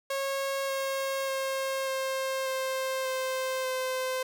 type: tone with pitch steps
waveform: sawtooth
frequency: 546 / 541 / 536 / 531.1 / 526.2 / 521.3 / 516.5 Hz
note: C#5 / C#5 / C5 / C5 / C5 / C5 / C5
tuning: -26 / -42 / +42 / +26 / +10 / -6 / -22 cents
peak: -25 dBFS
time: 0.1-4.23 s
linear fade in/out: 5 ms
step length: 590 ms
effects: none